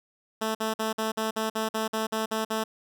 10% pulse tone bursts, 220 Hz, A3, in tune, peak -18 dBFS, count 12, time 0.41-2.64 s, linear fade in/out 10 ms, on 140 ms, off 50 ms, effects none

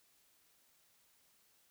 silence, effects white hiss -71 dBFS RMS until 1.7 s

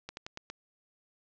slowing click train, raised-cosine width 0.2 ms, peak -23 dBFS, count 5, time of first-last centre 0.09-0.5 s, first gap 81 ms, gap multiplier 1.16, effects resampled to 16000 Hz + 9-bit

